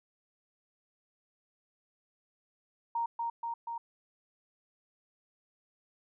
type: tone with echo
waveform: sine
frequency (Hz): 931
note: A#5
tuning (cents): -2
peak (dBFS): -29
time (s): 2.95-3.06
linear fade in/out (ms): 5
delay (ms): 240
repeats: 3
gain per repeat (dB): -2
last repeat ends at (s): 3.78
effects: none